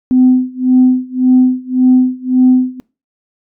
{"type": "tone with tremolo", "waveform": "sine", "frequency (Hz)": 254.7, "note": "C4", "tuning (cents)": -46, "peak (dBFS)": -3, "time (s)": [0.11, 2.8], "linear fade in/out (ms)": 0, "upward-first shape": "sine", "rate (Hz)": 1.8, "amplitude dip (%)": 95, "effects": ["noise-tail reverb RT60 0.3 s tail -21 dB re dry", "tanh soft clip ceiling 0 dBFS"]}